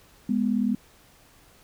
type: tone pair together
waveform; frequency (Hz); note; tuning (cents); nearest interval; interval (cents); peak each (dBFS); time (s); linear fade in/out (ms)
sine; 207.1 / 246.3; G#3 / B3; -5 / -5; minor third; 300; -24; 0.29-0.75; 5
effects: pink hiss -56 dBFS RMS until 1.63 s